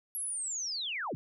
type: linear sweep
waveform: sine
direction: down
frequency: 11410 to 79.4 Hz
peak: -33 dBFS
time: 0.15-1.15 s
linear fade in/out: 0 ms
effects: none